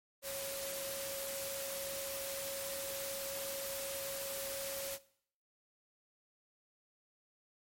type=tone in noise; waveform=sine; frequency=549 Hz; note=C#5; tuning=17 cents flat; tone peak=-42 dBFS; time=0.22-4.99 s; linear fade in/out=50 ms; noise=white; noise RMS=-42 dBFS; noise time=0.22-4.99 s; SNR=-3 dB; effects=noise-tail reverb RT60 0.6 s tail -19 dB re dry + MP3 64 kbps